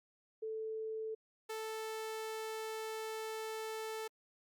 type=tone pair in turn; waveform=sine / sawtooth; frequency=440 / 440 Hz; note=A4 / A4; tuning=0 / 0 cents; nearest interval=unison; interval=0 cents; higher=neither; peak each=-38 / -36 dBFS; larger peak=second; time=0.42-1.15 / 1.49-4.08 s; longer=second; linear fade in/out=10 ms; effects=Opus 48 kbps